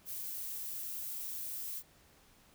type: noise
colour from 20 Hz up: violet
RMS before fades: -41 dBFS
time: 0.05-1.83 s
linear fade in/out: 50 ms
effects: pink hiss -64 dBFS RMS until 2.54 s